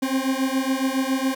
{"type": "beating tone pair", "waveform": "40% pulse", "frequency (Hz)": [261.6, 268.8], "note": ["C4", "C4"], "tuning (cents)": [0, 47], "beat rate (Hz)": 7.2, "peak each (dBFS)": -23, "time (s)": [0.02, 1.35], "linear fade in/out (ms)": 10, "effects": ["9-bit"]}